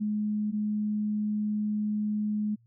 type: tone pair in turn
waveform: sine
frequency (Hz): 210.8 / 210.8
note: G#3 / G#3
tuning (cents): +26 / +26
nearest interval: unison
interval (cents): 0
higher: neither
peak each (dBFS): -26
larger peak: neither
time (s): 0-0.52 / 0.52-2.56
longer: second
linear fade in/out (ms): 20
effects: added 116 Hz sine -59 dBFS peak until 2.66 s